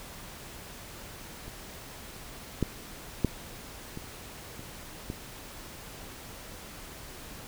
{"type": "clicks", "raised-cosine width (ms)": 3, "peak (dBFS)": [-29, -12, -10, -24, -30, -21], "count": 6, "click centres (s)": [1.48, 2.627, 3.247, 3.974, 4.594, 5.101], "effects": ["pink hiss -45 dBFS RMS until 7.47 s"]}